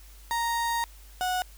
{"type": "tone pair in turn", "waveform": "35% pulse", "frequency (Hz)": [932.3, 734], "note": ["A#5", "F#5"], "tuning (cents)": [0, -14], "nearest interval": "major third", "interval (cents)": 414, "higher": "first", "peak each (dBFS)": -24, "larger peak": "neither", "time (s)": [[0.31, 0.84], [1.21, 1.42]], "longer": "first", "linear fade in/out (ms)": 0, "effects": ["added 50 Hz sine -47 dBFS peak until 1.57 s", "white hiss -55 dBFS RMS until 1.57 s"]}